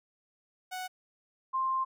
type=tone pair in turn; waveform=sawtooth / sine; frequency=740 / 1052.3 Hz; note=F#5 / C6; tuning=0 / +10 cents; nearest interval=tritone; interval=610 cents; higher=second; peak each=-32 / -27 dBFS; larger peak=second; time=0.71-0.88 / 1.53-1.85 s; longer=second; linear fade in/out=20 ms; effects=none